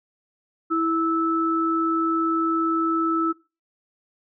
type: tone pair together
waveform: sine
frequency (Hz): 327.5 / 1310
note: E4 / E6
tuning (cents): -11 / -11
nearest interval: 2 octaves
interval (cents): 2400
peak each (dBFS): -22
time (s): 0.7-3.33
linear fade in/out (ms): 20
effects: noise-tail reverb RT60 0.3 s tail -21 dB re dry